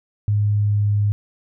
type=tone with pitch glide; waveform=sine; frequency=103.83 to 103.17 Hz; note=G#2 to G#2; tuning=0 to -11 cents; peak=-15 dBFS; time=0.28-1.12 s; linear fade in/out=0 ms; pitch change=-11 cents; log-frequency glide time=0.51-0.88 s; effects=none

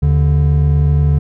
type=tone pair together; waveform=triangle; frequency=76.81 / 145 Hz; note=D#2 / D3; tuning=-22 / -22 cents; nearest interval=major seventh; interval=1100 cents; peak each=-10 dBFS; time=0.02-1.19 s; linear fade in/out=10 ms; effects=none

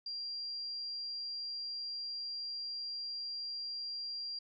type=tone; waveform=sine; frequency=4759 Hz; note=D8; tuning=22 cents sharp; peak=-38 dBFS; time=0.06-4.39 s; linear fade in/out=5 ms; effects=none

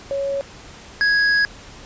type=tone pair in turn; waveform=sine / square; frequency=554.4 / 1661.3 Hz; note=C#5 / G#6; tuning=0 / 0 cents; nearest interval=octave + perfect fifth; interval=1900 cents; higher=second; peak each=-20 / -15 dBFS; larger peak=second; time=0.11-0.41 / 1.01-1.45 s; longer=second; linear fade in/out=0 ms; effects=pink hiss -41 dBFS RMS until 1.85 s + resampled to 16000 Hz

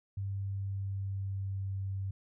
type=tone with pitch glide; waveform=sine; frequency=98.4 to 96.93 Hz; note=G2 to G2; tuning=+7 to -19 cents; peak=-33 dBFS; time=0.17-2.11 s; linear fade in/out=5 ms; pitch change=-26 cents; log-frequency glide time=0.33-1.8 s; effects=none

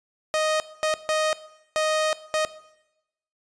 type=tone bursts at uneven times; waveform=sawtooth; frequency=622.3 Hz; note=D#5; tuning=in tune; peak=-17 dBFS; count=5; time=0.34-0.6 / 0.83-0.94 / 1.09-1.33 / 1.76-2.13 / 2.34-2.45 s; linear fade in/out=0 ms; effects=noise-tail reverb RT60 0.9 s tail -17 dB re dry + resampled to 22050 Hz

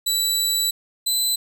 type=tone pair in turn; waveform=20% pulse; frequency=3951 / 4020 Hz; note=B7 / B7; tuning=0 / +30 cents; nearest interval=unison; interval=30 cents; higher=second; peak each=-13 dBFS; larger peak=neither; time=0.06-0.71 / 1.06-1.36 s; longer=first; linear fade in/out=10 ms; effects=none

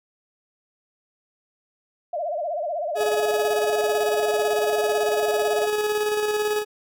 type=tone with vibrato; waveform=sine; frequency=643 Hz; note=E5; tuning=43 cents flat; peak=-24 dBFS; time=2.13-5.66 s; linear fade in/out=5 ms; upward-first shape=sine; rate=16 Hz; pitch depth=170 cents each way
type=tone with tremolo; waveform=40% pulse; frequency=421.9 Hz; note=G#4; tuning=27 cents sharp; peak=-19 dBFS; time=2.95-6.65 s; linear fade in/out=50 ms; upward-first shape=square; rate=18 Hz; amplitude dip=35%
effects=none

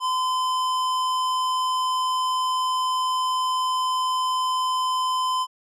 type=tone with hard clipping; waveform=sine; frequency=1023 Hz; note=C6; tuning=39 cents flat; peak=-23 dBFS; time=0-5.47 s; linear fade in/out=50 ms; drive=14 dB; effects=none

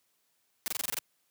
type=noise bursts; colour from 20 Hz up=white; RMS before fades=-32 dBFS; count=8; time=0.66-0.988 s; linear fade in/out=0 ms; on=20 ms; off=24 ms; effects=white hiss -74 dBFS RMS until 1.3 s + high-pass 100 Hz 12 dB/octave

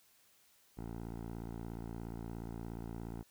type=tone with low-pass filter; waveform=10% pulse; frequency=57 Hz; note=A#1; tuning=38 cents flat; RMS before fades=-44 dBFS; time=0.77-3.23 s; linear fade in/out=10 ms; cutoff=1000 Hz; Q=0.67; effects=white hiss -68 dBFS RMS until 3.3 s

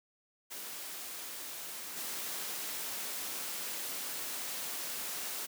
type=noise with level steps; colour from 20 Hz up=white; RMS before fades=-43 / -39 dBFS; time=0.5-5.47 s; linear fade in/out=20 ms; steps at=1.96 s; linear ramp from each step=20 ms; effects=high-pass 200 Hz 12 dB/octave

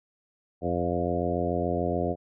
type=harmonic tone with a mistuned harmonic; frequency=87 Hz; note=F2; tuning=6 cents flat; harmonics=1 / 2 / 3 / 4 / 5 / 6 / 7 / 8; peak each=-33 / -33 / -33 / -33 / -33 / -33 / -33 / -33 dBFS; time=0.61-2.16 s; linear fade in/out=50 ms; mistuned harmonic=8; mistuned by=+16 cents; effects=none

